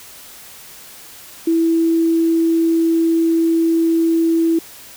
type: tone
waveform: sine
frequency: 329.6 Hz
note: E4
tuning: in tune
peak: -12 dBFS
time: 1.47-4.59 s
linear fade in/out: 5 ms
effects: white hiss -39 dBFS RMS until 4.96 s